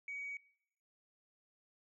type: tone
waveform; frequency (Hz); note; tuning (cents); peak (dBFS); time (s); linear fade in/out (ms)
sine; 2258; C#7; +31; -40; 0.08-0.37; 2
effects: noise-tail reverb RT60 0.7 s tail -23 dB re dry + tanh soft clip ceiling -36 dBFS